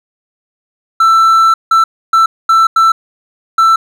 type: tone bursts at uneven times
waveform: triangle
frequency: 1332 Hz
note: E6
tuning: 18 cents sharp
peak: -3 dBFS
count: 6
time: 1-1.54 / 1.71-1.84 / 2.13-2.26 / 2.49-2.67 / 2.76-2.92 / 3.58-3.76 s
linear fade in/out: 5 ms
effects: none